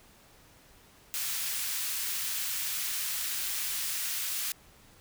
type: high-pass noise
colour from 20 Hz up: white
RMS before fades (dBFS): -33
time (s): 1.14-4.52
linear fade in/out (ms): 0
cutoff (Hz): 1600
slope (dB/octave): 12
effects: pink hiss -58 dBFS RMS until 5 s